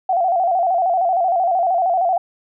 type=tone with vibrato; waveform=sine; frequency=719 Hz; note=F#5; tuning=50 cents flat; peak=-14 dBFS; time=0.09-2.18 s; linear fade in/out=5 ms; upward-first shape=square; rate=13 Hz; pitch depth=83 cents each way; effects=none